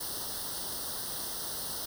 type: noise with comb filter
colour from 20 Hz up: white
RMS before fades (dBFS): -37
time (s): 0-1.86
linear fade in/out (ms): 10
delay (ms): 0.21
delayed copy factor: +1
effects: none